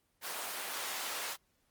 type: high-pass noise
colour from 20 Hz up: pink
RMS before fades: -39 dBFS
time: 0.21-1.37 s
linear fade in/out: 50 ms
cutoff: 730 Hz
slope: 12 dB/octave
effects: pink hiss -75 dBFS RMS until 1.7 s + Opus 24 kbps